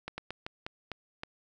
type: slowing click train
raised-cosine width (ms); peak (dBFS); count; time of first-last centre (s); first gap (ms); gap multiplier
0.3; -21; 7; 0.08-1.234; 100; 1.26
effects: none